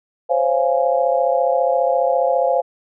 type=chord; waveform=sine; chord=Db major seventh; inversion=third; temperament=just; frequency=519.7 / 554.4 / 693 / 831.5 Hz; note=C5 / Db5 / F5 / Ab5; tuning=-12 / 0 / -14 / +2 cents; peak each=-18 / -21 / -19 / -23 dBFS; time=0.29-2.62 s; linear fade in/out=20 ms; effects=none